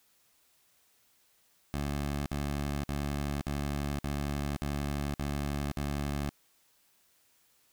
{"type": "tone bursts", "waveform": "15% pulse", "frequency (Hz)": 71.7, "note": "D2", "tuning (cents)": -41, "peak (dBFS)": -25, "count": 8, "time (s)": [1.74, 6.292], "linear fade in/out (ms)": 0, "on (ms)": 520, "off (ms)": 56, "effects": ["white hiss -68 dBFS RMS until 7.72 s"]}